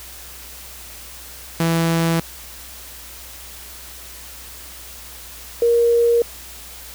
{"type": "tone pair in turn", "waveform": ["sawtooth", "sine"], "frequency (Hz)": [165.6, 470.3], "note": ["E3", "A#4"], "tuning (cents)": [8, 15], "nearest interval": "octave + tritone", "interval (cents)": 1807, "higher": "second", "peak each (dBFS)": -12, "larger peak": "neither", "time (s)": [[1.6, 2.2], [5.62, 6.22]], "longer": "neither", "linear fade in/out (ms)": 2, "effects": ["added 60 Hz sine -43 dBFS peak until 6.94 s", "white hiss -38 dBFS RMS until 6.94 s"]}